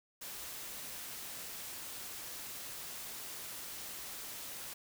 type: noise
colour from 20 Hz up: white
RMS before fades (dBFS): -45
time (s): 0.21-4.74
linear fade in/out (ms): 10
effects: none